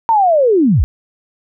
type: linear sweep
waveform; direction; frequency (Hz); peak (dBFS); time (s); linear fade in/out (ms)
sine; down; 932.3 to 42.82; -8; 0.09-0.84; 0
effects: none

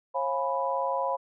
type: chord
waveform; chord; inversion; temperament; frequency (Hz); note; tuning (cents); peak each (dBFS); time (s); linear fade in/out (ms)
sine; C# dominant seventh; none; equal with one note detuned; 541.1 / 698.5 / 830.6 / 987.8; C#5 / E#5 / G#5 / B5; -42 / 0 / 0 / 0; -30 / -34 / -34 / -29; 0.14-1.17; 20
effects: none

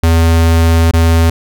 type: tone with dropouts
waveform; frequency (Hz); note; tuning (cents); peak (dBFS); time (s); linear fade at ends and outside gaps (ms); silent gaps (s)
square; 82.6; E2; +4; -7; 0.03-1.3; 5; 0.912-0.935
effects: none

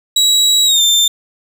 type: tone with pitch glide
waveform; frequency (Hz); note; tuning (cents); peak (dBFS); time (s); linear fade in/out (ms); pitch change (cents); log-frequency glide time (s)
30% pulse; 3882 to 3580; B7 to A7; -31 to +29; -6; 0.16-1.08; 5; -140; 0.65-0.81
effects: none

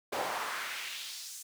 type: noise with high-pass filter sweep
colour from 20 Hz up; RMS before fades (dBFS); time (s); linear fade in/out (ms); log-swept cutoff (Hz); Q
brown; -38; 0.12-1.43; 10; 570 to 7500; 1.6
effects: none

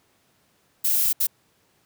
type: noise bursts at uneven times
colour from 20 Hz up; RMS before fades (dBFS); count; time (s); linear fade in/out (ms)
violet; -21; 2; 0.84-1.13 / 1.2-1.27; 10
effects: pink hiss -64 dBFS RMS until 1.85 s + high-pass 100 Hz 12 dB/octave

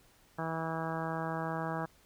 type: harmonic tone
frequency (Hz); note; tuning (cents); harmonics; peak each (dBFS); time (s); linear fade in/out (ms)
162.4; E3; -26; 1 / 2 / 3 / 4 / 5 / 6 / 7 / 8 / 9 / 10; -38 / -42 / -43 / -41 / -41 / -43 / -44 / -45 / -49 / -45; 0.38-1.86; 10
effects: pink hiss -64 dBFS RMS until 2.05 s

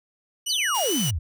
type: tone with vibrato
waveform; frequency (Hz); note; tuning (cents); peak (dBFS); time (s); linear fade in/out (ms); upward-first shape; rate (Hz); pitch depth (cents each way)
20% pulse; 2935; F#7; -15; -20; 0.46-1.11; 10; sine; 2.4; 46
type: exponential sweep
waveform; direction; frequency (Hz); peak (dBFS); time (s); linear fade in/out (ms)
sine; down; 5050 to 68.7; -23; 0.49-1.19; 10
type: high-pass noise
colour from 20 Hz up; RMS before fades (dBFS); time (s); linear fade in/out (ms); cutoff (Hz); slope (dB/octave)
white; -33; 0.74-1.11; 10; 360; 48
effects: none

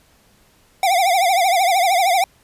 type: tone with vibrato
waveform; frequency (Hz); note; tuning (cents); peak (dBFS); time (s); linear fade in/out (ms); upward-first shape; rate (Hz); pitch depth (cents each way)
square; 733; F#5; -16; -14; 0.83-2.24; 2; triangle; 13; 160
effects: pink hiss -55 dBFS RMS until 2.43 s + resampled to 32000 Hz

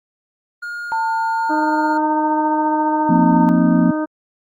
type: tone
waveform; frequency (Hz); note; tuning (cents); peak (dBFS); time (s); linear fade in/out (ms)
triangle; 1423; F6; +32; -23; 0.62-1.98; 10
type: tone with pitch glide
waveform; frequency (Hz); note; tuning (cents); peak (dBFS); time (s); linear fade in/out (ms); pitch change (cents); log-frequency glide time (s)
sine; 898 to 911.6; A5 to A#5; +35 to -39; -17; 0.92-3.49; 0; +26; 1.09-2
type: harmonic tone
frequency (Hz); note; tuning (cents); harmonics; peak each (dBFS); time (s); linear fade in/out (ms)
308.7; D#4; -14; 1 / 2 / 3 / 4 / 5; -19 / -25 / -29 / -31 / -33; 1.49-4.06; 20
type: chord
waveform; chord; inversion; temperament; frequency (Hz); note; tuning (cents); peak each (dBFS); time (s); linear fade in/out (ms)
sine; F suspended fourth; none; equal; 174.61 / 233.1 / 261.6; F3 / Bb3 / C4; 0 / 0 / 0; -16; 3.09-3.91; 5
effects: Opus 48 kbps

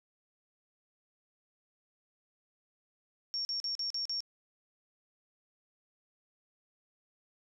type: tone bursts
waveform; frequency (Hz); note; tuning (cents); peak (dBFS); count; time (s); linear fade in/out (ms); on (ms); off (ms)
sine; 5510; F8; -24; -32; 6; 3.34-4.205; 0; 110; 41
effects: none

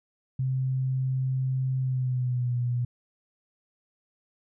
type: tone with pitch glide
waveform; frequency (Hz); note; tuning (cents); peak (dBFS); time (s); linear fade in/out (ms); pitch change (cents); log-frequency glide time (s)
sine; 130.8 to 122.04; C3 to B2; 0 to -20; -24; 0.39-2.85; 5; -120; 1.79-2.55
effects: none

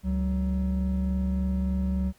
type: tone pair together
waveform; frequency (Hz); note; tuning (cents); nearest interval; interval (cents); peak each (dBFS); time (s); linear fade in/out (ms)
triangle; 70.5 / 188.1; C#2 / F#3; +30 / +29; octave + perfect fourth; 1699; -24 / -24; 0.03-2.13; 50
effects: tanh soft clip ceiling -16 dBFS + pink hiss -61 dBFS RMS until 2.18 s

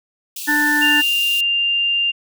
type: high-pass noise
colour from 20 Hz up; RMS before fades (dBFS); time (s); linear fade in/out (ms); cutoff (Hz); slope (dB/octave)
white; -29; 0.36-1.41; 5; 2500; 96
type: harmonic tone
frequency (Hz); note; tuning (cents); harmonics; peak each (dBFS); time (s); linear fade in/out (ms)
295.6; D4; +11; 1 / 3 / 5 / 6; -21 / -25 / -25 / -15; 0.47-1.02; 20
type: tone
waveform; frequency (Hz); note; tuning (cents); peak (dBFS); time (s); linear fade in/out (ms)
sine; 2794; F7; 0; -15; 0.81-2.12; 20
effects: none

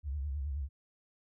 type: tone with vibrato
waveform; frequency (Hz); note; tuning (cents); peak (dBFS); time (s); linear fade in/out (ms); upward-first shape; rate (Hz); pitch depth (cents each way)
sine; 70.7; C#2; +35; -33; 0.03-0.69; 50; sine; 9.5; 130
effects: none

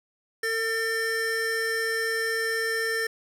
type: tone pair together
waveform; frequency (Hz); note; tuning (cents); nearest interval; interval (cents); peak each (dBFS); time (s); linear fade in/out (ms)
square; 451.7 / 1796; A4 / A6; +45 / +35; 2 octaves; 2390; -30 / -27; 0.43-3.07; 5
effects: low-pass 12000 Hz 12 dB/octave + 8-bit

